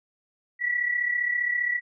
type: tone pair together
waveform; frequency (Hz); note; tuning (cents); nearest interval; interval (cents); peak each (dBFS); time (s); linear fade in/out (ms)
sine; 1940.4 / 1975.5; B6 / B6; -31 / 0; unison; 31; -24 / -30; 0.59-1.81; 50
effects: none